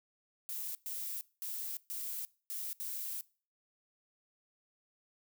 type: noise bursts at uneven times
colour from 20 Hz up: violet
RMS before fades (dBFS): -40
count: 6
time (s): 0.49-0.75 / 0.86-1.21 / 1.42-1.77 / 1.9-2.25 / 2.5-2.73 / 2.8-3.21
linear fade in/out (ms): 0
effects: noise-tail reverb RT60 0.4 s tail -22 dB re dry